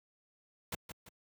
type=noise with echo; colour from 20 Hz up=pink; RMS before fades=-37 dBFS; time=0.72-0.75 s; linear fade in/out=5 ms; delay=170 ms; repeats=2; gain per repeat=-8 dB; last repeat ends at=1.09 s; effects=high-pass 80 Hz 12 dB/octave